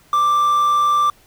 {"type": "tone with quantisation", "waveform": "triangle", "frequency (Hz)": 1178, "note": "D6", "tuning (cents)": 5, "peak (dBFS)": -11, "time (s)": [0.13, 1.1], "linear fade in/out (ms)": 2, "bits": 6, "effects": ["pink hiss -52 dBFS RMS until 1.26 s"]}